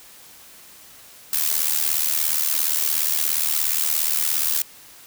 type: noise with amplitude modulation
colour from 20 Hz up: blue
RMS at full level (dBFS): -18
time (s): 1.33-4.62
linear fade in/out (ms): 2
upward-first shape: sine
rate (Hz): 77.1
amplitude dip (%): 80
effects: white hiss -46 dBFS RMS until 5.06 s